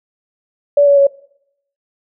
sine tone with pitch steps, 575 / 566.4 / 558 Hz, D5 / C#5 / C#5, -37 / +37 / +11 cents, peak -6 dBFS, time 0.77-1.07 s, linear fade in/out 5 ms, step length 100 ms, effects noise-tail reverb RT60 0.7 s tail -20 dB re dry

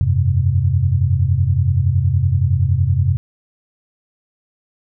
sine chord, F suspended second, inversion none, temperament equal, 87.31 / 98 / 130.81 Hz, F2 / G2 / C3, 0 / 0 / 0 cents, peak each -17 dBFS, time 0.01-3.17 s, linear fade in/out 0 ms, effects none

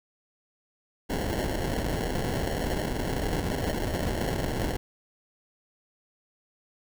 pink noise with sample-and-hold, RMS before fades -29 dBFS, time 1.09-4.77 s, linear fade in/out 10 ms, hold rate 1225 Hz, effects none

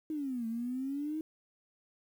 sine exponential two-way sweep, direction down then up, 318.6 to 222.9 to 318.6 Hz, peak -33 dBFS, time 0.1-1.21 s, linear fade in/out 2 ms, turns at 0.47 s, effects 10-bit

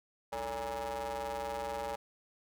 30% pulse ring-modulated tone, 124.5 Hz, B2, 14 cents sharp, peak -30 dBFS, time 0.32-1.96 s, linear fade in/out 10 ms, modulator 695 Hz, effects none

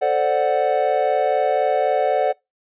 triangle chord, D dominant seventh, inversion second, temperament equal, 440 / 523.3 / 587.3 / 740 Hz, A4 / C5 / D5 / F#5, 0 / 0 / 0 / 0 cents, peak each -22 / -21 / -19 / -18 dBFS, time 0.01-2.33 s, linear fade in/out 20 ms, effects noise-tail reverb RT60 0.2 s tail -25 dB re dry + resampled to 8000 Hz

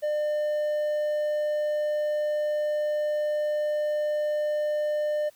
triangle tone, 600 Hz, D5, 37 cents sharp, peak -22 dBFS, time 0.02-5.3 s, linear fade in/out 20 ms, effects white hiss -60 dBFS RMS until 5.35 s

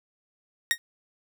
sawtooth tone with exponential decay, 1868 Hz, A#6, 3 cents sharp, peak -12 dBFS, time 0.71-0.78 s, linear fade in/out 0 ms, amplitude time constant 15 ms, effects none

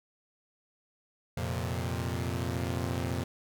sawtooth chord, F suspended fourth, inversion none, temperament equal, 87.31 / 116.54 / 130.81 Hz, F2 / Bb2 / C3, 0 / 0 / 0 cents, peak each -30 / -31 / -33 dBFS, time 1.37-3.24 s, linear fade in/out 5 ms, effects none

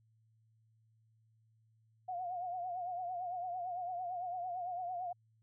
sine tone with vibrato, 718 Hz, F5, 48 cents sharp, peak -37 dBFS, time 2.08-5.13 s, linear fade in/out 10 ms, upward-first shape triangle, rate 8.9 Hz, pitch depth 84 cents each way, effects added 111 Hz sine -68 dBFS peak until 5.42 s

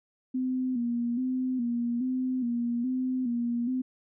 sine tone with vibrato, 246.9 Hz, B3, in tune, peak -26 dBFS, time 0.34-3.82 s, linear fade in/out 10 ms, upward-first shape square, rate 1.2 Hz, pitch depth 66 cents each way, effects none

